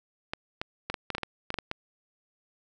clicks, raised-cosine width 0.3 ms, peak -15 dBFS, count 12, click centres 0.335 / 0.615 / 0.9 / 0.942 / 1.103 / 1.15 / 1.182 / 1.233 / 1.504 / 1.542 / 1.587 / 1.714 s, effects none

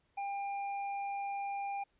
sine tone with tanh clipping, 799 Hz, G5, 33 cents sharp, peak -37 dBFS, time 0.17-1.84 s, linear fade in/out 10 ms, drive 11 dB, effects pink hiss -75 dBFS RMS until 1.99 s + resampled to 8000 Hz

